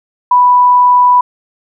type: tone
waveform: sine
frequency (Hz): 987.8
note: B5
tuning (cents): 0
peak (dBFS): -4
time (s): 0.31-1.21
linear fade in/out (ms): 5
effects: none